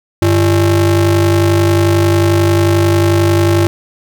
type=ring-modulated tone; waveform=square; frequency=122.3 Hz; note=B2; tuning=16 cents flat; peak=-6 dBFS; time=0.22-3.67 s; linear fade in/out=0 ms; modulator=219 Hz; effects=none

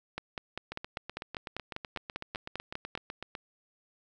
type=two click trains; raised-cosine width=0.3 ms; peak=-22 / -19 dBFS; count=22 / 15; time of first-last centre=0.72-3.352 / 0.18-2.952 s; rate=7.98 / 5.05 Hz; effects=none

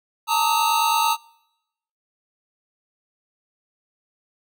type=tone cluster; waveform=square; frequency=870 / 919 / 1187 / 1267 / 3898 Hz; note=A5 / A#5 / D6 / D#6 / B7; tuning=-20 / -25 / +18 / +31 / -23 cents; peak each=-26 / -21 / -30 / -25 / -30 dBFS; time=0.27-1.17 s; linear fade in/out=50 ms; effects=noise-tail reverb RT60 0.9 s tail -26 dB re dry

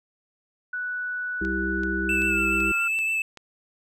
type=tone with pitch glide; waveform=sine; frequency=1480 to 1388.9 Hz; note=F#6 to F6; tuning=0 to -10 cents; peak=-27 dBFS; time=0.73-2.88 s; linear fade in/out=5 ms; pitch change=-110 cents; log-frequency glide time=2.26-2.41 s
type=harmonic tone; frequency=65.41 Hz; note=C2; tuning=in tune; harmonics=1 / 3 / 5 / 6; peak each=-32 / -31 / -29 / -33 dBFS; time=1.41-2.72 s; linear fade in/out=5 ms
type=click train; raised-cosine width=0.2 ms; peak=-25 dBFS; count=6; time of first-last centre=1.45-3.373 s; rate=2.6 Hz
type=tone with vibrato; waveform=triangle; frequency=2637 Hz; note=E7; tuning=in tune; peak=-21 dBFS; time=2.09-3.22 s; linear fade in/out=2 ms; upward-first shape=sine; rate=7.1 Hz; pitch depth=14 cents each way
effects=none

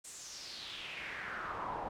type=noise with band-pass filter sweep; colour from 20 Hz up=brown; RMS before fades=-43 dBFS; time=0.04-1.89 s; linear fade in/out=10 ms; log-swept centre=8400 to 760 Hz; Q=3.7; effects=none

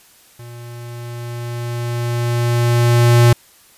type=tone with level ramp; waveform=square; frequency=119.3 Hz; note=A#2; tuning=41 cents sharp; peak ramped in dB=-34 to -7 dBFS; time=0.39-3.33 s; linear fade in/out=5 ms; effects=white hiss -49 dBFS RMS until 3.77 s + resampled to 32000 Hz

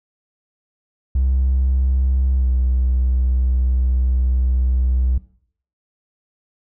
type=tone with pitch glide; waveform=triangle; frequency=65.3 to 63.08 Hz; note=C2 to B1; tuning=-3 to +37 cents; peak=-11 dBFS; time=1.15-5.18 s; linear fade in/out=5 ms; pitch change=-60 cents; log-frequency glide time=2.37-2.46 s; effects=noise-tail reverb RT60 0.6 s tail -21 dB re dry + tanh soft clip ceiling -10 dBFS

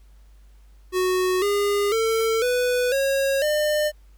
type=tone with pitch steps; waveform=square; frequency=368.8 / 406.9 / 448.8 / 495.1 / 546.2 / 602.6 Hz; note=F#4 / G#4 / A4 / B4 / C#5 / D5; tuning=-6 / -35 / +34 / +4 / -26 / +44 cents; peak=-20 dBFS; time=0.92-3.92 s; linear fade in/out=50 ms; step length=500 ms; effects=added 50 Hz sine -47 dBFS peak until 4.17 s + pink hiss -64 dBFS RMS until 4.17 s

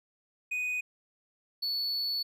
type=tone pair in turn; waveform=triangle; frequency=2489 / 4435 Hz; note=D#7 / C#8; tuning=0 / 0 cents; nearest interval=minor seventh; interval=1000 cents; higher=second; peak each=-28 dBFS; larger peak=neither; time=0.51-0.81 / 1.62-2.23 s; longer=second; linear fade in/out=10 ms; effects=none

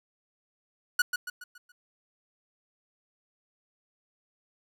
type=tone with echo; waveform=45% pulse; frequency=1463 Hz; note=F#6; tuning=20 cents flat; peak=-20 dBFS; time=0.99-1.02 s; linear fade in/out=5 ms; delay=140 ms; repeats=5; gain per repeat=-7 dB; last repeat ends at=1.72 s; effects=none

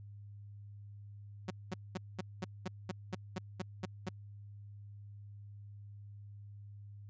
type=tone bursts; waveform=sawtooth; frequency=185 Hz; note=F#3; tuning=in tune; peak=-32 dBFS; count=12; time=1.48-4.09 s; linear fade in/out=5 ms; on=25 ms; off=210 ms; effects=added 102 Hz sine -48 dBFS peak until 7.09 s + resampled to 16000 Hz

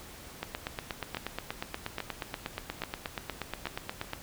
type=two click trains; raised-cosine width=0.3 ms; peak=-17 / -17 dBFS; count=32 / 4; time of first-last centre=0.43-4.134 / 1.17-3.67 s; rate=8.37 / 1.2 Hz; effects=pink hiss -48 dBFS RMS until 4.22 s

